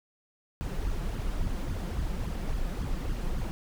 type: noise with flanger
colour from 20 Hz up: brown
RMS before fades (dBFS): -31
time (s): 0.61-3.51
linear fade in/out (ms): 0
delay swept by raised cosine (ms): 0.61 to 5.81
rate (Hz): 3.6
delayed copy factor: +0.75
effects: none